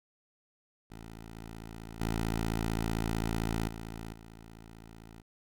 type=tone with level steps; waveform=10% pulse; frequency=55.6 Hz; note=A1; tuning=19 cents sharp; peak=-37 / -35 / -22 / -32 / -41 dBFS; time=0.9-5.22 s; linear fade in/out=10 ms; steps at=1.36 / 2 / 3.68 / 4.13 s; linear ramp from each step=5 ms; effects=none